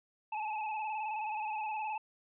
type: tone with vibrato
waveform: square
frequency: 860 Hz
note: A5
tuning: 40 cents flat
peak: -35 dBFS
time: 0.32-1.98 s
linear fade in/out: 5 ms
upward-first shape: square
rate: 19 Hz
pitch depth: 37 cents each way
effects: resampled to 8000 Hz